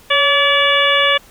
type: harmonic tone with a mistuned harmonic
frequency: 574 Hz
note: D5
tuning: 40 cents flat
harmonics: 1 / 2 / 3 / 4 / 5 / 6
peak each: -18 / -18 / -18 / -18 / -18 / -18 dBFS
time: 0.1-1.18 s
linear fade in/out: 10 ms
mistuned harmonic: 1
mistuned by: -43 cents
effects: pink hiss -45 dBFS RMS until 1.3 s